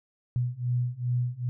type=beating tone pair; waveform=sine; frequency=121.8 / 124.3 Hz; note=B2 / B2; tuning=-24 / +12 cents; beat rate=2.5 Hz; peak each=-29 / -28 dBFS; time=0.36-1.49 s; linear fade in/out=0 ms; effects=none